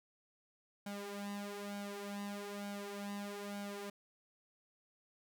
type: tone with flanger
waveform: sawtooth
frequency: 202.6 Hz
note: G#3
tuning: 43 cents flat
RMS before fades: -44 dBFS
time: 0.86-3.9 s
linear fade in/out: 5 ms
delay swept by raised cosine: 1.3 to 3.9 ms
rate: 1.1 Hz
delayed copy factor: +0.75
effects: none